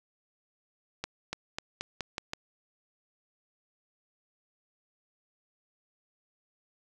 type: accelerating click train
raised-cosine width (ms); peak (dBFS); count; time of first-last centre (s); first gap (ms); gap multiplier
0.2; -16; 7; 1.04-2.334; 290; 0.88
effects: none